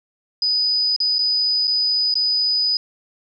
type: tone with dropouts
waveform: sine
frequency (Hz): 4978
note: D#8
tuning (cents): 0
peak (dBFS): -16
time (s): 0.42-2.77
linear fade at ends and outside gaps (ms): 2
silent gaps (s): 0.963-1.002 / 1.184-1.19 / 1.672-1.677 / 2.141-2.154
effects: none